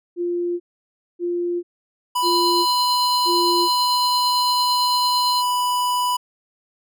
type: tone bursts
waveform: sine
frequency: 349.2 Hz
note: F4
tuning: in tune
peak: -20 dBFS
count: 4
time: 0.16-3.69 s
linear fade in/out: 50 ms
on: 440 ms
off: 590 ms
type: tone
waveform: square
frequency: 989 Hz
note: B5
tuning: 2 cents sharp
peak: -19 dBFS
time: 2.15-6.17 s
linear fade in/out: 10 ms
type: tone with tremolo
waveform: sine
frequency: 4132 Hz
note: C8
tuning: 22 cents flat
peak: -19 dBFS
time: 2.22-5.43 s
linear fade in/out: 50 ms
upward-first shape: triangle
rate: 8.9 Hz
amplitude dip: 40%
effects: none